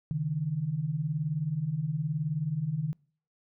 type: beating tone pair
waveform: sine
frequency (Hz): 137.3 / 156.3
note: C#3 / D#3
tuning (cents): -16 / +8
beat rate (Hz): 19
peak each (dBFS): -33 / -29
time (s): 0.11-2.93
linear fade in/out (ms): 0
effects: noise-tail reverb RT60 0.5 s tail -26 dB re dry